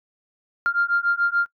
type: beating tone pair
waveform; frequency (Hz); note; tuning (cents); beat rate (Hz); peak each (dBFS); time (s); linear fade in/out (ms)
sine; 1394 / 1400.9; F6 / F6; -4 / +5; 6.9; -21; 0.66-1.46; 0
effects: noise-tail reverb RT60 0.1 s tail -20 dB re dry + tanh soft clip ceiling -11 dBFS